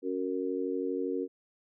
sine chord, F# major, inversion second, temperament just, 277.5 / 370 / 462.5 Hz, C#4 / F#4 / A#4, +2 / 0 / -14 cents, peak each -34 dBFS, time 0.02-1.28 s, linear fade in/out 50 ms, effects none

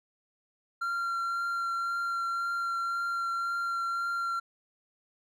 triangle tone with vibrato, 1376 Hz, F6, 26 cents flat, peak -27 dBFS, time 0.81-4.4 s, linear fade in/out 10 ms, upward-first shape triangle, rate 1.9 Hz, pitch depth 12 cents each way, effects none

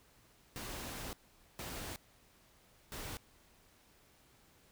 pink noise bursts at uneven times, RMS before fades -44 dBFS, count 3, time 0.56-1.13 / 1.59-1.96 / 2.92-3.17 s, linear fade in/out 0 ms, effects pink hiss -66 dBFS RMS until 4.71 s

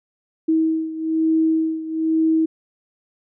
sine beating tone pair, 320 / 321.1 Hz, D#4 / E4, +49 / -45 cents, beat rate 1.1 Hz, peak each -18 / -22 dBFS, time 0.48-2.46 s, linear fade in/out 10 ms, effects none

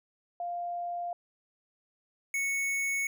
sine / square tone pair in turn, 698.5 / 2212 Hz, F5 / C#7, 0 / -4 cents, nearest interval octave + minor sixth, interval 1996 cents, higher second, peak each -32 / -29 dBFS, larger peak second, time 0.4-1.13 / 2.34-3.07 s, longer neither, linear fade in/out 2 ms, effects none

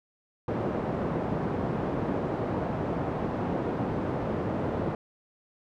pink band-pass noise, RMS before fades -30 dBFS, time 0.48-4.95 s, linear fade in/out 2 ms, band 120 to 780 Hz, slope 12 dB/octave, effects none

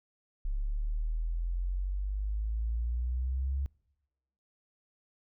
sine exponential sweep, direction up, 34.4 to 69.3 Hz, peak -29 dBFS, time 0.45-3.66 s, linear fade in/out 0 ms, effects noise-tail reverb RT60 0.9 s tail -24 dB re dry

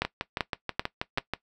two click trains, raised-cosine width 0.3 ms, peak -12 / -9 dBFS, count 9 / 4, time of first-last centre 0.05-1.336 / 0.02-1.183 s, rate 6.22 / 2.58 Hz, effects noise-tail reverb RT60 0.1 s tail -18 dB re dry

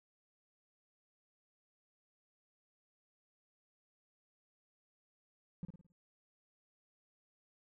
triangle tone with echo, 175.4 Hz, F3, 8 cents sharp, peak -35 dBFS, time 5.63-5.65 s, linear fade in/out 0 ms, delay 54 ms, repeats 5, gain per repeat -7 dB, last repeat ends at 5.92 s, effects tanh soft clip ceiling -34 dBFS

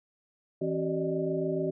sine tone cluster, 163.2 / 269.9 / 380 / 589 / 616 Hz, E3 / C#4 / F#4 / D5 / D#5, -17 / -46 / +46 / +5 / -17 cents, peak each -34 / -35 / -30 / -37 / -36 dBFS, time 0.61-1.71 s, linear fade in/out 10 ms, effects none

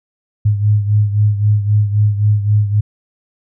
sine beating tone pair, 103.83 / 107.63 Hz, G#2 / A2, 0 / -38 cents, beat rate 3.8 Hz, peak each -11 / -17 dBFS, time 0.45-2.81 s, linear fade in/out 10 ms, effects none

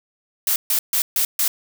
blue noise bursts, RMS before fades -19 dBFS, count 5, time 0.47-1.48 s, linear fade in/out 2 ms, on 90 ms, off 140 ms, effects none

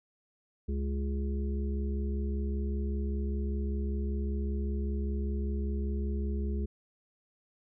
harmonic tone with a mistuned harmonic, 69.7 Hz, C#2, 10 cents sharp, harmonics 1 / 3 / 5 / 6, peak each -30 / -37 / -43 / -43 dBFS, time 0.68-6.66 s, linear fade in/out 10 ms, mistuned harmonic 6, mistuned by -19 cents, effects none

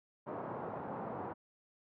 white band-pass noise, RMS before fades -42 dBFS, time 0.26-1.34 s, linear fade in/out 20 ms, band 110 to 1000 Hz, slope 24 dB/octave, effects none

